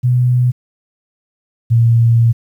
sine tone pair in turn, 124.3 / 116.24 Hz, B2 / A#2, +12 / -4 cents, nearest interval minor second, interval 116 cents, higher first, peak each -9 / -7 dBFS, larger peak second, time 0.03-0.52 / 1.7-2.33 s, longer second, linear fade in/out 20 ms, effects 8-bit

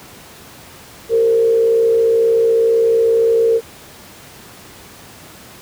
sine tone with frequency modulation, 456.9 Hz, A#4, 35 cents flat, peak -10 dBFS, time 1.09-3.61 s, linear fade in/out 50 ms, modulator 62 Hz, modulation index 0.45, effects pink hiss -39 dBFS RMS until 5.61 s + high-pass 80 Hz 12 dB/octave

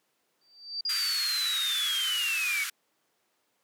sine tone with exponential growth, 4648 Hz, D8, 19 cents flat, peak -28 dBFS, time 0.41-0.81 s, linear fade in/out 5 ms, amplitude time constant 86 ms
sine linear sweep, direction down, 4854 to 2217 Hz, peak -27 dBFS, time 0.85-2.64 s, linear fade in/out 5 ms
pink band-pass noise, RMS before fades -35 dBFS, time 0.89-2.7 s, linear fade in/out 5 ms, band 1300 to 14000 Hz, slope 48 dB/octave
effects pink hiss -73 dBFS RMS until 3.63 s + high-pass 300 Hz 12 dB/octave

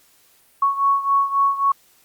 sine beating tone pair, 1108.7 / 1112.4 Hz, C#6 / C#6, 0 / +6 cents, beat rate 3.7 Hz, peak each -17 / -21 dBFS, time 0.62-1.72 s, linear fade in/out 5 ms, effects white hiss -56 dBFS RMS until 2.04 s + Opus 48 kbps

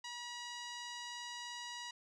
10% pulse tone, 963 Hz, B5, 44 cents flat, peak -35 dBFS, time 0.04-1.91 s, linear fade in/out 5 ms, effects resampled to 24000 Hz

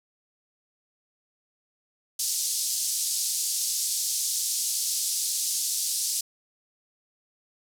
pink band-pass noise, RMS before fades -28 dBFS, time 2.19-6.21 s, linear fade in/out 5 ms, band 4900 to 12000 Hz, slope 24 dB/octave, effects none

